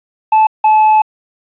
triangle tone pair in turn, 871 / 863 Hz, A5 / A5, -18 / -34 cents, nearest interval unison, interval 16 cents, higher first, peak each -4 dBFS, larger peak neither, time 0.32-0.47 / 0.64-1.02 s, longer second, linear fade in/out 5 ms, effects resampled to 8000 Hz + 7-bit

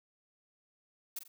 blue noise with echo, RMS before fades -39 dBFS, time 1.16-1.19 s, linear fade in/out 5 ms, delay 45 ms, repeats 2, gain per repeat -9 dB, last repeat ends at 1.28 s, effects none

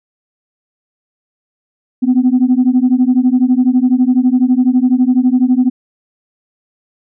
sine beating tone pair, 246.9 / 258.9 Hz, B3 / C4, 0 / -18 cents, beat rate 12 Hz, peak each -10 dBFS, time 2.02-5.7 s, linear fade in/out 20 ms, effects tanh soft clip ceiling -3 dBFS

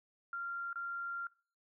sine tone with dropouts, 1386 Hz, F6, 14 cents flat, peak -37 dBFS, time 0.33-1.27 s, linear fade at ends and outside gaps 2 ms, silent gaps 0.73-0.757 s, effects noise-tail reverb RT60 0.4 s tail -22 dB re dry

